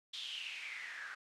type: noise with band-pass filter sweep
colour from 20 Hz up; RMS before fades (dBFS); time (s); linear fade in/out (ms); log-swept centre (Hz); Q
white; -45; 0.13-1.15; 10; 3600 to 1500; 7.3
effects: low-pass 8000 Hz 12 dB/octave